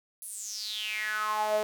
sawtooth tone with high-pass filter sweep, 213.6 Hz, G#3, 49 cents sharp, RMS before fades -32 dBFS, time 0.22-1.63 s, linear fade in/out 0 ms, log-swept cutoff 11000 to 530 Hz, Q 7.5, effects none

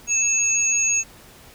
sine tone pair together, 2623 / 6602 Hz, E7 / G#8, -9 / -11 cents, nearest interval octave + major third, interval 1598 cents, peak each -24 / -18 dBFS, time 0.07-1.04 s, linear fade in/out 50 ms, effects pink hiss -47 dBFS RMS until 1.54 s

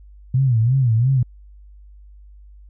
sine tone with vibrato, 122.6 Hz, B2, 12 cents flat, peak -13 dBFS, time 0.34-1.23 s, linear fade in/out 5 ms, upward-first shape sine, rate 2.9 Hz, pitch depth 180 cents each way, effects added 50 Hz sine -41 dBFS peak until 2.69 s

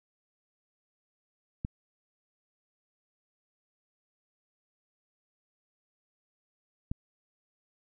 clicks, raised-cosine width 5 ms, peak -20 dBFS, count 2, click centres 1.649 / 6.915 s, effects none

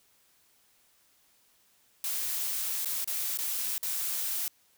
blue noise with dropouts, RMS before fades -32 dBFS, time 2.04-4.48 s, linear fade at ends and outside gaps 1 ms, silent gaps 2.848-2.857 / 3.044-3.075 / 3.374-3.387 / 3.78-3.829 s, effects white hiss -66 dBFS RMS until 4.77 s

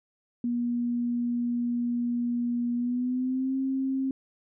sine tone with pitch glide, 240 to 266.3 Hz, B3 to C4, -49 to +31 cents, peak -25 dBFS, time 0.44-4.11 s, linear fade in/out 2 ms, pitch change +180 cents, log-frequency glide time 2.75-3.56 s, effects none

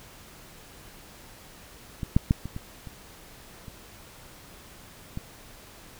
clicks, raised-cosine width 5 ms, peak -18 / -6 / -7 / -22 / -22 / -27 / -28 / -20 dBFS, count 8, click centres 2.032 / 2.165 / 2.309 / 2.456 / 2.564 / 2.872 / 3.682 / 5.174 s, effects pink hiss -49 dBFS RMS until 5.99 s

